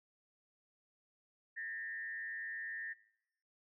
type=tone with frequency modulation; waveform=sine; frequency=1810 Hz; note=A6; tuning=48 cents sharp; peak=-40 dBFS; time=1.56-2.94 s; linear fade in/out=20 ms; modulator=108 Hz; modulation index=0.87; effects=noise-tail reverb RT60 0.8 s tail -22 dB re dry